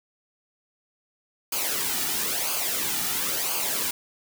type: noise with flanger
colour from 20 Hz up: white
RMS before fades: -27 dBFS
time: 1.52-3.91 s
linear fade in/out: 5 ms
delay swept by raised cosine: 0.53 to 1.93 ms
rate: 0.99 Hz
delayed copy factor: -0.65
effects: none